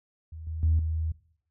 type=tone with level steps; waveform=sine; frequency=79.9 Hz; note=D#2; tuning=47 cents sharp; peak=-38 / -31 / -19 / -26 dBFS; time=0.32-1.12 s; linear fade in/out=5 ms; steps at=0.47 / 0.63 / 0.79 s; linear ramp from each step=2 ms; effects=noise-tail reverb RT60 0.6 s tail -19 dB re dry + tanh soft clip ceiling -15 dBFS